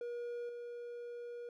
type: tone with level steps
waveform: triangle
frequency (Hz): 478.5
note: A#4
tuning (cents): +45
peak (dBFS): -37 / -41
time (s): 0.01-1.49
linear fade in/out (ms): 2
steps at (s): 0.49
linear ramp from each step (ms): 2
effects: none